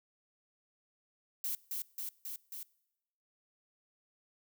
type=noise with echo; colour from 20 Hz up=violet; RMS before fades=-36 dBFS; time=1.44-1.55 s; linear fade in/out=2 ms; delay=270 ms; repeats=4; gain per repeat=-2 dB; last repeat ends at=2.63 s; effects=noise-tail reverb RT60 0.9 s tail -23 dB re dry